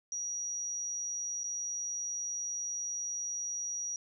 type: tone with dropouts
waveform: sine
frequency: 5770 Hz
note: F#8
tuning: 44 cents flat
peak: -34 dBFS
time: 0.12-3.96 s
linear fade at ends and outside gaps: 1 ms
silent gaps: 1.434-1.441 s
effects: none